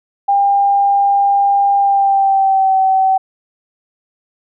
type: tone with pitch glide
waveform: sine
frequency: 800 to 764.3 Hz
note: G5 to G5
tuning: +35 to -44 cents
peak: -9 dBFS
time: 0.28-3.18 s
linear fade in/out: 10 ms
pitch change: -79 cents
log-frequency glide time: 1.77-2.77 s
effects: none